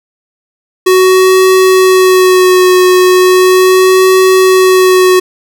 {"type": "tone with vibrato", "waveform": "square", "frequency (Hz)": 370.8, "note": "F#4", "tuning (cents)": 4, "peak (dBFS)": -4, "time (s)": [0.86, 5.2], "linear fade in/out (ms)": 10, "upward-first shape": "sine", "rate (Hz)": 0.37, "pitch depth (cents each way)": 21, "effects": []}